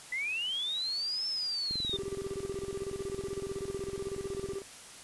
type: linear two-way sweep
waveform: sine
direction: up then down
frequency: 1975.5 to 5320 to 3589 Hz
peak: -31 dBFS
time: 0.12-1.97 s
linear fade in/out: 5 ms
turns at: 1.27 s
type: click train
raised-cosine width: 3 ms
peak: -29 dBFS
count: 62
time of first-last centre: 1.71-4.534 s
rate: 21.6 Hz
type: tone with tremolo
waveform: triangle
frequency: 392 Hz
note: G4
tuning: in tune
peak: -31 dBFS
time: 1.93-4.62 s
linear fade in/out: 2 ms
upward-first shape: square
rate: 16 Hz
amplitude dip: 70%
effects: white hiss -49 dBFS RMS until 5.03 s + resampled to 24000 Hz